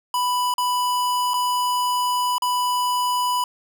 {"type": "tone with dropouts", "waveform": "square", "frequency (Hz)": 990, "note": "B5", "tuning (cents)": 4, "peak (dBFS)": -20, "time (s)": [0.14, 3.44], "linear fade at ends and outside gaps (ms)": 2, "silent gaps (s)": [[0.54, 0.581], [1.336, 1.34], [2.382, 2.421]], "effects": []}